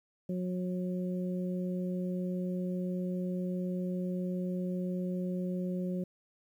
harmonic tone, 181.5 Hz, F#3, 33 cents flat, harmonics 1 / 2 / 3, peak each -32 / -40 / -42 dBFS, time 0.29-6.04 s, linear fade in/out 5 ms, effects 11-bit

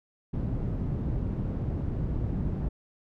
white low-pass noise, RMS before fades -30 dBFS, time 0.33-2.69 s, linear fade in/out 10 ms, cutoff 150 Hz, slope 12 dB/octave, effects none

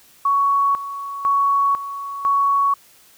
sine tone with tremolo, 1117 Hz, C#6, 13 cents sharp, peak -14 dBFS, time 0.25-2.74 s, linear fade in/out 5 ms, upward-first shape square, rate 1 Hz, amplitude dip 75%, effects white hiss -51 dBFS RMS until 3.17 s

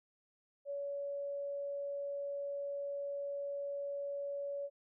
sine tone, 565 Hz, C#5, 33 cents sharp, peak -37 dBFS, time 0.65-4.7 s, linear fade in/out 50 ms, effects none

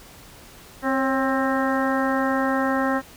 harmonic tone with a mistuned harmonic, 264.8 Hz, C4, 21 cents sharp, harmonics 1 / 2 / 3 / 4 / 5 / 6 / 7, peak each -23 / -26 / -28 / -29 / -30 / -31 / -31 dBFS, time 0.82-3.02 s, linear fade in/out 50 ms, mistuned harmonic 2, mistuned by +41 cents, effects pink hiss -46 dBFS RMS until 3.16 s

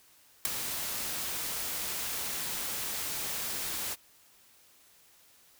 white noise with ADSR envelope, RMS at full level -24 dBFS, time 0.45-3.96 s, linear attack 3 ms, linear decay 9 ms, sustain -11 dB, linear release 35 ms, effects white hiss -61 dBFS RMS until 5.59 s

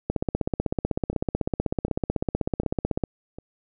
two click trains, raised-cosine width 2 ms, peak -24 / -10 dBFS, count 4 / 48, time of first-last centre 1.13-3.386 / 0.1-3.038 s, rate 1.33 / 16 Hz, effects none

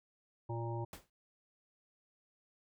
harmonic tone, 116.4 Hz, A#2, 2 cents flat, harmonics 1 / 3 / 5 / 7 / 8, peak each -38 / -43 / -48 / -48 / -46 dBFS, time 0.49-0.85 s, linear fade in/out 10 ms
pink noise with exponential decay, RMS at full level -45 dBFS, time 0.93-1.1 s, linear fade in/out 2 ms, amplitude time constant 35 ms
effects none

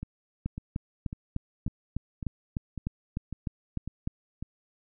two click trains, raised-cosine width 5 ms, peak -23 / -18 dBFS, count 9 / 13, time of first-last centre 0.03-4.426 / 0.46-4.074 s, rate 1.82 / 3.32 Hz, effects none

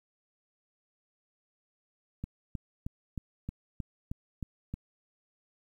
click train, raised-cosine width 5 ms, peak -23 dBFS, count 9, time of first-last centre 2.24-4.74 s, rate 3.2 Hz, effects 10-bit

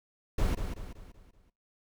brown noise with echo, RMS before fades -27 dBFS, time 0.38-0.55 s, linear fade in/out 5 ms, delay 190 ms, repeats 5, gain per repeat -7 dB, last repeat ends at 1.5 s, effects noise-tail reverb RT60 0.3 s tail -23 dB re dry

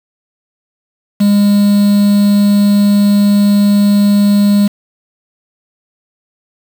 triangle tone with quantisation, 203.6 Hz, G#3, 34 cents flat, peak -4 dBFS, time 1.2-4.68 s, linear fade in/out 10 ms, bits 4, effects none

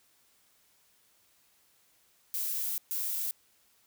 violet noise bursts at uneven times, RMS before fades -33 dBFS, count 2, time 2.34-2.78 / 2.91-3.31 s, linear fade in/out 0 ms, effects white hiss -67 dBFS RMS until 3.86 s

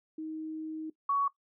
sine tone pair in turn, 314.7 / 1121.5 Hz, D#4 / C#6, +20 / +20 cents, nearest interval octave + minor seventh, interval 2200 cents, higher second, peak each -35 / -25 dBFS, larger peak second, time 0.18-0.9 / 1.09-1.28 s, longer first, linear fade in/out 5 ms, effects noise-tail reverb RT60 0.1 s tail -17 dB re dry

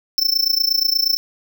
square tone with amplitude modulation, 5330 Hz, E8, 18 cents sharp, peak -12 dBFS, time 0.18-1.17 s, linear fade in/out 0 ms, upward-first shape sine, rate 28.4 Hz, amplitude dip 90%, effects none

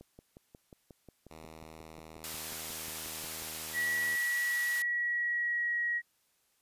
click train, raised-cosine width 2 ms, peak -37 dBFS, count 20, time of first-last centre 0.01-3.421 s, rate 5.57 Hz
5% pulse tone, 79.6 Hz, D#2, 40 cents sharp, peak -37 dBFS, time 1.3-4.16 s, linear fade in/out 10 ms
white high-pass noise, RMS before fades -40 dBFS, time 2.24-4.82 s, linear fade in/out 0 ms, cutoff 890 Hz, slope 12 dB/octave
sine tone with pitch glide, 1934 to 1903 Hz, B6 to A#6, -37 to +35 cents, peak -29 dBFS, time 3.73-6.02 s, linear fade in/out 50 ms, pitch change -28 cents, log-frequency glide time 4.49-5.8 s
effects white hiss -73 dBFS RMS until 6.61 s + resampled to 32000 Hz

